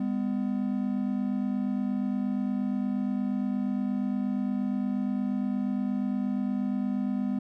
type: tone pair together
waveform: triangle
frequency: 202.6 / 251.1 Hz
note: G#3 / B3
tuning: -43 / +29 cents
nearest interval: major third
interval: 372 cents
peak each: -27 dBFS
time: 0-7.39 s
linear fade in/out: 5 ms
effects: none